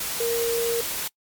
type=tone in noise; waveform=sine; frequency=466.2 Hz; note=A#4; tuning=in tune; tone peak=-22 dBFS; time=0.2-0.81 s; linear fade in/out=5 ms; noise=white; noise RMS=-29 dBFS; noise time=0-1.08 s; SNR=+4 dB; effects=noise-tail reverb RT60 0.1 s tail -25 dB re dry + MP3 96 kbps